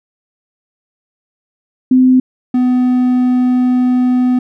sine / triangle tone pair in turn, 256.4 / 250.7 Hz, C4 / B3, -35 / +26 cents, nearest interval unison, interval 39 cents, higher first, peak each -5 / -7 dBFS, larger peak first, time 1.91-2.2 / 2.54-4.39 s, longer second, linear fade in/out 5 ms, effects none

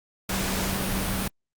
sine tone in noise, 191.4 Hz, G3, 41 cents flat, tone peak -31 dBFS, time 0.29-1.28 s, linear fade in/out 5 ms, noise pink, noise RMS -28 dBFS, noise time 0.29-1.28 s, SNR -6 dB, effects Opus 48 kbps

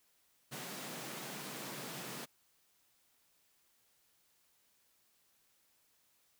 pink high-pass noise, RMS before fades -45 dBFS, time 0.51-2.26 s, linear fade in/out 20 ms, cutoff 130 Hz, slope 96 dB/octave, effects white hiss -73 dBFS RMS until 6.39 s

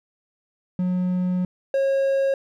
triangle tone pair in turn, 181.5 / 543.9 Hz, F#3 / C#5, -33 / -33 cents, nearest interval octave + perfect fifth, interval 1900 cents, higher second, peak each -18 / -16 dBFS, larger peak second, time 0.79-1.45 / 1.74-2.34 s, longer first, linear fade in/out 2 ms, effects none

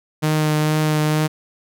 sawtooth tone with vibrato, 153.6 Hz, D#3, 22 cents flat, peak -12 dBFS, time 0.22-1.28 s, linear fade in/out 20 ms, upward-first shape triangle, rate 2.2 Hz, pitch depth 16 cents each way, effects none

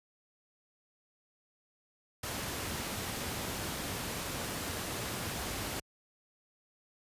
pink noise, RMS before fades -37 dBFS, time 2.23-5.8 s, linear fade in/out 5 ms, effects high-pass 60 Hz 12 dB/octave + resampled to 32000 Hz

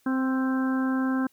harmonic tone with a mistuned harmonic, 261.6 Hz, C4, in tune, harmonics 1 / 2 / 3 / 4 / 5 / 6, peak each -23 / -38 / -39 / -37 / -38 / -36 dBFS, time 0.06-1.27 s, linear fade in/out 5 ms, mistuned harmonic 5, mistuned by +20 cents, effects white hiss -65 dBFS RMS until 1.32 s

